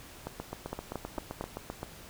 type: two click trains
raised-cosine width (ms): 1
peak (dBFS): -22 / -20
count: 13 / 4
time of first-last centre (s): 0.27-1.83 / 0.73-1.41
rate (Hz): 7.69 / 4.41
effects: pink hiss -50 dBFS RMS until 2.09 s